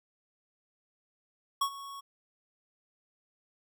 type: tone with ADSR envelope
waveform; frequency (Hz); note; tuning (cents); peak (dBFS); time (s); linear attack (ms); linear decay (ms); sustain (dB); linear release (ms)
square; 1108.7; C#6; 0; -25; 1.61-2.01; 7; 76; -17; 16
effects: none